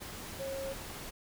sine tone in noise, 542 Hz, C#5, 39 cents flat, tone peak -36 dBFS, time 0.39-0.74 s, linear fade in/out 20 ms, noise pink, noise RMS -44 dBFS, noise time 0-1.11 s, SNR +5 dB, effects none

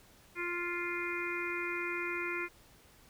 harmonic tone, 349.2 Hz, F4, in tune, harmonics 1 / 3 / 4 / 5 / 6 / 7, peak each -39 / -44 / -41 / -46 / -39 / -40 dBFS, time 0.35-2.49 s, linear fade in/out 50 ms, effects pink hiss -61 dBFS RMS until 3.09 s

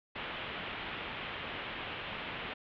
white low-pass noise, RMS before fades -41 dBFS, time 0.15-2.54 s, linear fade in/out 10 ms, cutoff 3300 Hz, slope 48 dB/octave, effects none

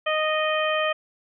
harmonic tone, 620 Hz, D#5, 6 cents flat, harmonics 1 / 2 / 3 / 4 / 5, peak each -24 / -27 / -29 / -30 / -31 dBFS, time 0.06-0.93 s, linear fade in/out 10 ms, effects none

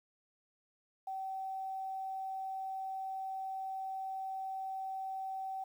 sine tone with quantisation, 767 Hz, G5, 38 cents flat, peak -37 dBFS, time 1.07-5.64 s, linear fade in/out 5 ms, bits 11, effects none

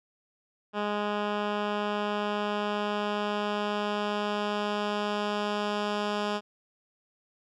10% pulse tone with low-pass filter sweep, 207.4 Hz, G#3, 2 cents flat, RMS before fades -30 dBFS, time 0.73-6.41 s, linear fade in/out 50 ms, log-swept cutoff 2600 to 4500 Hz, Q 0.99, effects none

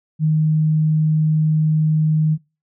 sine tone, 155.56 Hz, D#3, in tune, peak -13 dBFS, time 0.19-2.38 s, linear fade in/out 50 ms, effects noise-tail reverb RT60 0.3 s tail -24 dB re dry

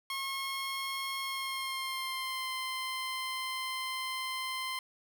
15% pulse tone with pitch glide, 1082 to 1039.7 Hz, C#6 to C6, -42 to -11 cents, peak -28 dBFS, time 0.1-4.79 s, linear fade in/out 2 ms, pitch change -69 cents, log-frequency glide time 1.22-2.52 s, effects none

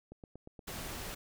click train, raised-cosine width 2 ms, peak -35 dBFS, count 5, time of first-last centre 0.12-0.592 s, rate 8.47 Hz
pink noise, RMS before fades -42 dBFS, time 0.67-1.15 s, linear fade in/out 10 ms
effects none

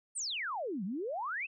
sine exponential two-way sweep, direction down then up, 9397 to 174.61 to 2760 Hz, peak -34 dBFS, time 0.15-1.47 s, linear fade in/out 20 ms, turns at 0.84 s, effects none

